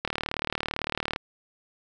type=click train; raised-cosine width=0.3 ms; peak=-11 dBFS; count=43; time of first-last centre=0.05-1.161 s; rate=37.8 Hz; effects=none